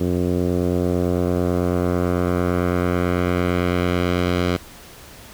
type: tone with low-pass filter sweep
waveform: 10% pulse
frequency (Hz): 89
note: F2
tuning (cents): +33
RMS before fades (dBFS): -20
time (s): 0-4.57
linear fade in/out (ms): 10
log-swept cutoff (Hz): 390 to 4200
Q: 1
effects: pink hiss -42 dBFS RMS until 5.33 s